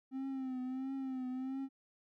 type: tone with vibrato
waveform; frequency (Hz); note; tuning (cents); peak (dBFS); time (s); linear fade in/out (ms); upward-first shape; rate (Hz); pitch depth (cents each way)
triangle; 261.6; C4; 0; -35; 0.11-1.69; 50; triangle; 1.5; 63
effects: none